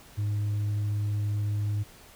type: tone with tanh clipping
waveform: triangle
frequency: 103.83 Hz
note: G#2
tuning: in tune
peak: -26 dBFS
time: 0.17-1.84 s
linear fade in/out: 20 ms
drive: 7 dB
effects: pink hiss -52 dBFS RMS until 2.15 s